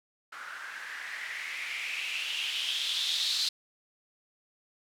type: noise with low-pass filter sweep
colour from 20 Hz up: violet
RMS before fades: -34 dBFS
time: 0.32-3.49 s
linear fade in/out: 5 ms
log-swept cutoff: 1400 to 4200 Hz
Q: 5.3
effects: none